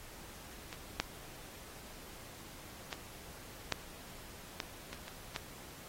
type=clicks; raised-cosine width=0.2 ms; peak=-25 / -12 / -20 / -12 / -17 / -25 / -27 / -19 dBFS; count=8; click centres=0.728 / 1 / 2.928 / 3.723 / 4.602 / 4.93 / 5.081 / 5.362 s; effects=pink hiss -52 dBFS RMS until 5.88 s + AAC 48 kbps